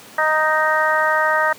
harmonic tone, 311.1 Hz, D#4, in tune, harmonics 2 / 3 / 4 / 5 / 6, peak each -21 / -21 / -21 / -21 / -21 dBFS, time 0.18-1.53 s, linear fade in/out 5 ms, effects pink hiss -41 dBFS RMS until 1.58 s + high-pass 200 Hz 12 dB/octave

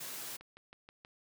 white high-pass noise, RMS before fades -43 dBFS, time 0-0.37 s, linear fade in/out 10 ms, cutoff 110 Hz, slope 24 dB/octave
click train, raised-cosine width 0.3 ms, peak -36 dBFS, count 5, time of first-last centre 0.41-1.049 s, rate 6.26 Hz
effects none

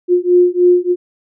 sine beating tone pair, 354.8 / 358.1 Hz, F4 / F4, +27 / +43 cents, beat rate 3.3 Hz, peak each -11 dBFS, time 0.08-0.96 s, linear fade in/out 50 ms, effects none

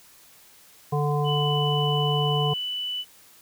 harmonic tone, 146.83 Hz, D3, in tune, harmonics 1 / 3 / 5 / 7, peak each -23 / -28 / -30 / -31 dBFS, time 0.92-2.54 s, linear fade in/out 10 ms
sine tone, 2982 Hz, F#7, 13 cents sharp, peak -27 dBFS, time 1.24-3.05 s, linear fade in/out 50 ms
effects white hiss -53 dBFS RMS until 3.41 s

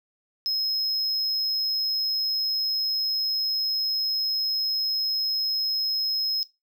triangle tone, 5140 Hz, E8, 45 cents flat, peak -22 dBFS, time 0.46-6.43 s, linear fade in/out 0 ms, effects noise-tail reverb RT60 0.2 s tail -18 dB re dry

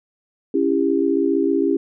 sine chord, C# diminished, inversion none, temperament just, 277.2 / 332.6 / 399.1 Hz, C#4 / E4 / G4, 0 / +16 / +31 cents, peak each -20 dBFS, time 0.54-1.77 s, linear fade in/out 5 ms, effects none

